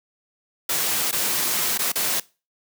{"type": "noise with dropouts", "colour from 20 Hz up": "white", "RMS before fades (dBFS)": -23, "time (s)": [0.69, 2.2], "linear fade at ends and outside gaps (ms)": 5, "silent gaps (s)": [[1.113, 1.126], [1.777, 1.79], [1.92, 1.955]], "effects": ["noise-tail reverb RT60 0.3 s tail -21 dB re dry", "high-pass 150 Hz 12 dB/octave"]}